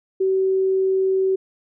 sine tone, 381 Hz, G4, 49 cents flat, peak -16 dBFS, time 0.2-1.36 s, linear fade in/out 10 ms, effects none

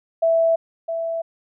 sine tone pair in turn, 659.3 / 661.7 Hz, E5 / E5, 0 / +6 cents, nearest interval unison, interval 6 cents, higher second, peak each -14 / -22 dBFS, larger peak first, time 0.22-0.56 / 0.88-1.22 s, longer neither, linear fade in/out 10 ms, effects none

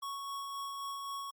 square tone with tremolo, 1108.7 Hz, C#6, in tune, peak -38 dBFS, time 0.02-1.31 s, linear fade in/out 10 ms, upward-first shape sine, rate 3.8 Hz, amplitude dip 25%, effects Opus 48 kbps

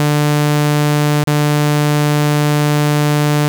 sawtooth tone with dropouts, 148.2 Hz, D3, 16 cents sharp, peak -7 dBFS, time 0-3.48 s, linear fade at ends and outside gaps 0 ms, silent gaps 1.238-1.273 s, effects 7-bit

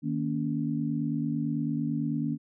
sine tone cluster, 155.9 / 234.1 / 283.1 Hz, D#3 / A#3 / C#4, +4 / +8 / +37 cents, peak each -31 dBFS, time 0.02-2.38 s, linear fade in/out 50 ms, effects none

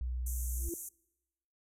sine tone, 61.74 Hz, B1, in tune, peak -33 dBFS, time 0.01-0.69 s, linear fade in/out 0 ms
white band-pass noise, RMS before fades -44 dBFS, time 0.26-0.89 s, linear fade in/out 5 ms, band 6100 to 14000 Hz, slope 96 dB/octave
sine tone with exponential growth, 339.4 Hz, F4, 49 cents flat, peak -33 dBFS, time 0.54-0.74 s, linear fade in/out 2 ms, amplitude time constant 42 ms
effects noise-tail reverb RT60 1.0 s tail -26 dB re dry

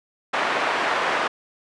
pink band-pass noise, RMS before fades -23 dBFS, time 0.33-1.28 s, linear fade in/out 10 ms, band 660 to 2000 Hz, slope 12 dB/octave, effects resampled to 22050 Hz

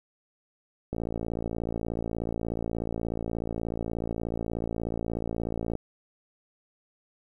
click train, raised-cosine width 2 ms, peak -18 dBFS, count 274, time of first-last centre 0.93-5.753 s, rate 56.6 Hz, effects 10-bit

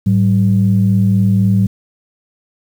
sine tone pair together, 107.31 / 191.2 Hz, A2 / G3, -43 / -43 cents, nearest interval minor seventh, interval 1000 cents, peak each -11 dBFS, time 0.06-1.67 s, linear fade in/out 10 ms, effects tanh soft clip ceiling -2 dBFS + 7-bit

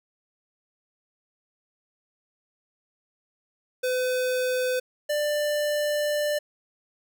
square tone pair in turn, 506 / 592.6 Hz, B4 / D5, +42 / +15 cents, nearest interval minor third, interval 273 cents, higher second, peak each -24 dBFS, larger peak neither, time 3.83-4.8 / 5.09-6.39 s, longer second, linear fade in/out 10 ms, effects none

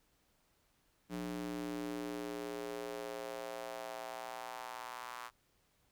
square tone with high-pass filter sweep, 59.4 Hz, A#1, 33 cents sharp, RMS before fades -43 dBFS, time 1.09-5.31 s, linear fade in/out 50 ms, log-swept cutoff 220 to 1100 Hz, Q 2.6, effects pink hiss -74 dBFS RMS until 5.91 s

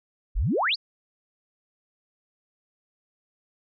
sine exponential sweep, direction up, 32.13 to 5200 Hz, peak -21 dBFS, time 0.35-0.76 s, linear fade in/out 20 ms, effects none

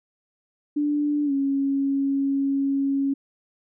sine tone with pitch glide, 293.7 to 275.6 Hz, D4 to C#4, 0 to -10 cents, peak -20 dBFS, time 0.76-3.14 s, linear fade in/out 10 ms, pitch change -110 cents, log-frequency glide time 1.25-1.32 s, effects none

